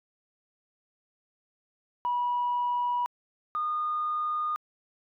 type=tone pair in turn; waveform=sine; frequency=973 / 1223.6 Hz; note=B5 / D#6; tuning=-26 / -29 cents; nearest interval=major third; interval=397 cents; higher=second; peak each=-24 / -26 dBFS; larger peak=first; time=2.05-3.06 / 3.55-4.56 s; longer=neither; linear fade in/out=0 ms; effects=tanh soft clip ceiling -21 dBFS